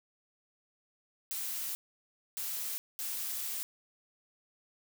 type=noise bursts at uneven times; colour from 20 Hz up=blue; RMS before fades=-37 dBFS; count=3; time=1.31-1.75 / 2.37-2.78 / 2.99-3.63 s; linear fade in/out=0 ms; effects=none